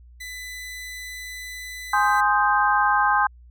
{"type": "tone", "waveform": "sawtooth", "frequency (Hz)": 1999, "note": "B6", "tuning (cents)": 20, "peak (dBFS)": -30, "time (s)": [0.2, 2.21], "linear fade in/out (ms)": 10}
{"type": "chord", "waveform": "sine", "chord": "Ab major seventh", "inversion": "none", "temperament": "equal", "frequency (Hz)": [830.6, 1046.5, 1244.5, 1568], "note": ["Ab5", "C6", "Eb6", "G6"], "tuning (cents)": [0, 0, 0, 0], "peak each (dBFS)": [-21, -22, -24, -22], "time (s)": [1.93, 3.27], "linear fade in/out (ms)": 5}
{"effects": ["added 60 Hz sine -45 dBFS peak until 3.5 s"]}